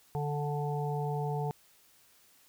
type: harmonic tone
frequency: 146.5 Hz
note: D3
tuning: 4 cents flat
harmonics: 1 / 3 / 5 / 6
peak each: -32 / -37 / -39 / -40 dBFS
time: 0.15-1.51 s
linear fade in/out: 0 ms
effects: white hiss -63 dBFS RMS until 2.48 s